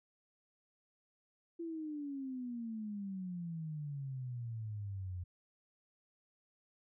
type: exponential sweep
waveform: sine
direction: down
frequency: 340.3 to 87.7 Hz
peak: -39 dBFS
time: 1.59-5.24 s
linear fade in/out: 10 ms
effects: none